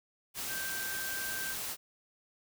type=tone in noise; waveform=sine; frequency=1565 Hz; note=G6; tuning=3 cents flat; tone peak=-38 dBFS; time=0.47-1.56 s; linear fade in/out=50 ms; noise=white; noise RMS=-38 dBFS; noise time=0.34-1.77 s; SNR=-3 dB; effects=none